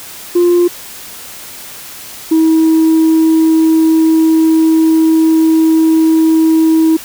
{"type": "tone pair in turn", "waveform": "sine", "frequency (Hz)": [350, 321], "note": ["F4", "E4"], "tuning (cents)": [4, -46], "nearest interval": "minor second", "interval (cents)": 150, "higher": "first", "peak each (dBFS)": -4, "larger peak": "neither", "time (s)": [[0.35, 0.68], [2.31, 6.97]], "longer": "second", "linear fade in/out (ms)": 10, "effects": ["tanh soft clip ceiling -4 dBFS", "white hiss -30 dBFS RMS until 7.04 s"]}